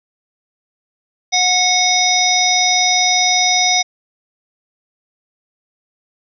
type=harmonic tone with a mistuned harmonic; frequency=730 Hz; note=F#5; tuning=24 cents flat; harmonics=1 / 3 / 5 / 7 / 8; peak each=-18 / -18 / -18 / -18 / -18 dBFS; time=1.32-3.83 s; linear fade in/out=20 ms; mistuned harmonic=5; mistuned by=+26 cents; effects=none